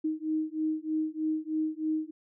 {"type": "beating tone pair", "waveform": "sine", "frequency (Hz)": [311.1, 314.3], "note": ["D#4", "D#4"], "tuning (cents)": [0, 18], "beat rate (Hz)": 3.2, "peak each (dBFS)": -31, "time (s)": [0.04, 2.11], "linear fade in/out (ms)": 10, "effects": []}